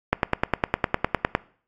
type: click train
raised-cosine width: 0.5 ms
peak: -3 dBFS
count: 13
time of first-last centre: 0.13-1.351 s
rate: 9.83 Hz
effects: noise-tail reverb RT60 0.5 s tail -21 dB re dry + AAC 48 kbps